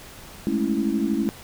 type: chord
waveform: sine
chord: A major seventh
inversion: third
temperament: equal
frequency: 207.7 / 220 / 277.2 / 329.6 Hz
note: G#3 / A3 / C#4 / E4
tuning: 0 / 0 / 0 / 0 cents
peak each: -26 dBFS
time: 0.47-1.29 s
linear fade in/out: 0 ms
effects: pink hiss -43 dBFS RMS until 1.43 s